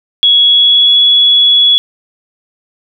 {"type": "tone with pitch glide", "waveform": "sine", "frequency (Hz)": [3349, 3380], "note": ["G#7", "G#7"], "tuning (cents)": [14, 30], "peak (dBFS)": -4, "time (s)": [0.23, 1.78], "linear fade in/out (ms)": 0, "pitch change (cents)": 16, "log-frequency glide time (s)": [0.44, 1], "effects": []}